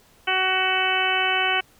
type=harmonic tone; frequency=375 Hz; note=F#4; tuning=23 cents sharp; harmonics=1 / 2 / 3 / 4 / 5 / 6 / 7 / 8; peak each=-31 / -26 / -30 / -26 / -31 / -27 / -27 / -26 dBFS; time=0.27-1.61 s; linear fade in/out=10 ms; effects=pink hiss -56 dBFS RMS until 1.79 s